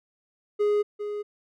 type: tone with echo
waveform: triangle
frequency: 415.3 Hz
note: G#4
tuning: in tune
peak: -18 dBFS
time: 0.59-0.83 s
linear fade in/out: 20 ms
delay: 400 ms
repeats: 1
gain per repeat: -9 dB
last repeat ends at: 1.23 s
effects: none